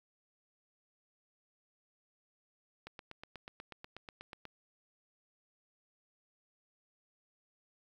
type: click train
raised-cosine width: 0.3 ms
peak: -30 dBFS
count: 14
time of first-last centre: 2.87-4.453 s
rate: 8.21 Hz
effects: 10-bit